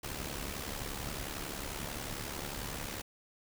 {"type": "noise with amplitude modulation", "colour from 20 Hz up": "pink", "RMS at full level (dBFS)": -37, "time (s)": [0.03, 3.02], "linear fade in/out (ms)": 10, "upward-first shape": "sine", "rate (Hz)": 71.2, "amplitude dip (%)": 65, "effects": []}